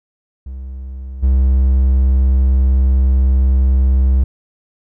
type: tone with level steps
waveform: triangle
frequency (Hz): 65.41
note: C2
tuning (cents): 0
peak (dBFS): -23 / -7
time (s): 0.46-4.24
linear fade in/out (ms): 5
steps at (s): 1.22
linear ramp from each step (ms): 20
effects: none